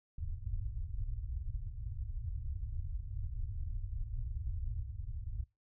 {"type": "low-pass noise", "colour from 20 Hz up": "pink", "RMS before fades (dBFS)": -39, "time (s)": [0.18, 5.44], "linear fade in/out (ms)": 5, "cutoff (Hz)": 110, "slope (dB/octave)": 48, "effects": ["noise-tail reverb RT60 0.2 s tail -18 dB re dry"]}